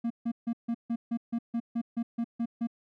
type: tone bursts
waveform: triangle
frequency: 233.1 Hz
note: A#3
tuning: in tune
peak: -25 dBFS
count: 13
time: 0.04-2.672 s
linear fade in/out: 10 ms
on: 64 ms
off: 150 ms
effects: none